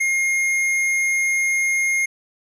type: tone with hard clipping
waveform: sine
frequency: 2136 Hz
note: C7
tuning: 35 cents sharp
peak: -19 dBFS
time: 0-2.06 s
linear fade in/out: 10 ms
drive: 10 dB
effects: none